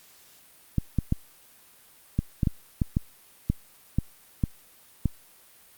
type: clicks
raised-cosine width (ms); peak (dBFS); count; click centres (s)
5; -10; 12; 0.783 / 0.987 / 1.124 / 2.19 / 2.432 / 2.472 / 2.818 / 2.969 / 3.5 / 3.986 / 4.438 / 5.057
effects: white hiss -55 dBFS RMS until 5.77 s + Opus 48 kbps